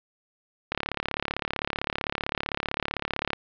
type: click train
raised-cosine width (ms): 0.3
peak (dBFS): -10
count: 94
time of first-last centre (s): 0.72-3.332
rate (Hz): 35.6
effects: low-pass 4000 Hz 12 dB/octave